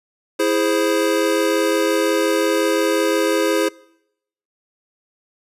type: chord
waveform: square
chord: E augmented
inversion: none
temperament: equal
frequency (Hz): 329.6 / 415.3 / 523.3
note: E4 / G#4 / B#4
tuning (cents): 0 / 0 / 0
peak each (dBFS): -21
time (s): 0.39-3.69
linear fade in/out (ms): 10
effects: noise-tail reverb RT60 0.8 s tail -24 dB re dry + resampled to 32000 Hz